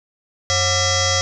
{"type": "tone with frequency modulation", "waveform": "sine", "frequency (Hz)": 2637, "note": "E7", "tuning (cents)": 0, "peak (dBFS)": -15, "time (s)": [0.5, 1.21], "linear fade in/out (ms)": 0, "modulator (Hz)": 636, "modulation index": 5.7, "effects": []}